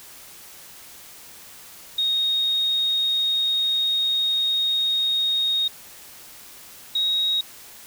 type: tone pair in turn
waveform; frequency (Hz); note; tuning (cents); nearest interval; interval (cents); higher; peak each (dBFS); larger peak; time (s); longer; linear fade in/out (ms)
sine; 3729 / 3785; A#7 / A#7; 0 / +26; unison; 26; second; -19; neither; 1.98-5.68 / 6.95-7.41; first; 5
effects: white hiss -44 dBFS RMS until 7.86 s